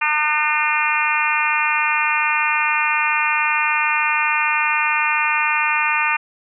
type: harmonic tone with a mistuned harmonic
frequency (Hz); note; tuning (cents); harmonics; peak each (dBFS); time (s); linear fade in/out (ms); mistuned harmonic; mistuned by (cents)
302.6; D#4; -48; 3 / 4 / 5 / 6 / 7 / 8 / 9; -23 / -23 / -25 / -25 / -26 / -21 / -25; 0.01-6.17; 10; 5; -16
effects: none